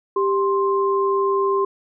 sine tone pair together, 393.8 / 1051.3 Hz, G4 / C6, +8 / +8 cents, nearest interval octave + perfect fourth, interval 1700 cents, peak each -18 / -21 dBFS, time 0.16-1.65 s, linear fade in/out 5 ms, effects none

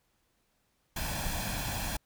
pink noise with comb filter, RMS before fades -34 dBFS, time 0.96-1.97 s, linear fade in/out 5 ms, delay 1.2 ms, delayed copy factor +0.65, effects pink hiss -74 dBFS RMS until 2.05 s

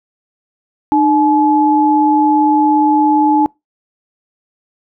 sine tone pair together, 302.9 / 855 Hz, D#4 / A5, -46 / -50 cents, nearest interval octave + tritone, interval 1796 cents, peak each -11 dBFS, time 0.92-3.46 s, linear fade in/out 0 ms, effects noise-tail reverb RT60 0.2 s tail -26 dB re dry

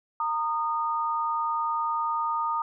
sine tone pair together, 920 / 1230 Hz, A#5 / D#6, -23 / -20 cents, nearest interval perfect fourth, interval 503 cents, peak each -28 / -27 dBFS, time 0.2-2.62 s, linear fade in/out 2 ms, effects none

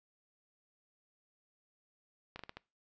slowing click train, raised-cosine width 0.3 ms, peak -28 dBFS, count 5, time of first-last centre 2.36-2.57 s, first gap 33 ms, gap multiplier 1.32, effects noise-tail reverb RT60 0.3 s tail -23 dB re dry + resampled to 16000 Hz

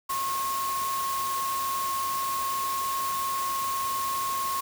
sine tone in noise, 1084 Hz, C#6, 39 cents flat, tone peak -27 dBFS, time 0.09-4.61 s, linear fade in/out 10 ms, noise white, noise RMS -35 dBFS, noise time 0.09-4.61 s, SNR +5 dB, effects none

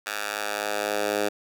10% pulse tone with high-pass filter sweep, 103.83 Hz, G#2, in tune, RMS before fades -28 dBFS, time 0.06-1.29 s, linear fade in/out 10 ms, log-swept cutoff 1300 to 400 Hz, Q 1.1, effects none

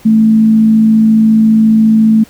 sine tone with frequency modulation, 220 Hz, A3, in tune, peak -4 dBFS, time 0.05-2.24 s, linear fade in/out 10 ms, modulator 54.5 Hz, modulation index 0.2, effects pink hiss -41 dBFS RMS until 2.29 s

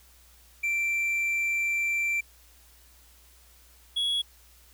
triangle tone pair in turn, 2349 / 3349 Hz, D7 / G#7, 0 / +14 cents, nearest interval tritone, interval 614 cents, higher second, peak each -23 dBFS, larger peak neither, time 0.63-2.21 / 3.96-4.22 s, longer first, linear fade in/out 10 ms, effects added 60 Hz sine -57 dBFS peak until 4.73 s + white hiss -58 dBFS RMS until 4.73 s

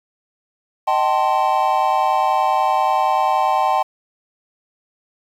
triangle chord, A half-diminished seventh, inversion second, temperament equal with one note detuned, 622.3 / 769.6 / 880 / 1046.5 Hz, Eb5 / G5 / A5 / C6, 0 / -32 / 0 / 0 cents, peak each -22 / -16 / -18 / -19 dBFS, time 0.87-3.83 s, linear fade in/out 10 ms, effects 8-bit

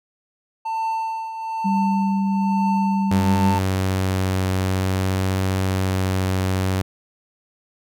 triangle tone with tremolo, 894 Hz, A5, 27 cents sharp, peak -18 dBFS, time 0.65-3.59 s, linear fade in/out 10 ms, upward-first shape triangle, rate 1.1 Hz, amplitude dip 65%
sine tone, 196 Hz, G3, in tune, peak -18 dBFS, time 1.64-3.56 s, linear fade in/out 20 ms
sawtooth tone with vibrato, 94.4 Hz, F#2, 35 cents sharp, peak -15 dBFS, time 3.11-6.82 s, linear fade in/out 5 ms, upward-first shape triangle, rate 0.54 Hz, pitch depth 10 cents each way
effects none

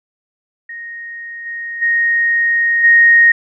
sine tone with level steps, 1864.7 Hz, A#6, in tune, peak -26 / -22 / -11 / -5 dBFS, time 0.69-3.32 s, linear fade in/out 5 ms, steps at 1.45 / 1.81 / 2.83 s, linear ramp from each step 20 ms, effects none

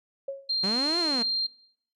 sine tone with exponential decay, 548 Hz, C#5, 20 cents flat, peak -27 dBFS, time 0.28-0.55 s, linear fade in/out 5 ms, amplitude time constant 58 ms
sine tone, 4186 Hz, C8, in tune, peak -24 dBFS, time 0.49-1.47 s, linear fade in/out 10 ms
sawtooth linear two-way sweep, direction up then down, 179.6 to 356.5 to 218.6 Hz, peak -25 dBFS, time 0.63-1.23 s, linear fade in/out 10 ms, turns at 0.99 s
effects noise-tail reverb RT60 0.7 s tail -22 dB re dry + resampled to 24000 Hz

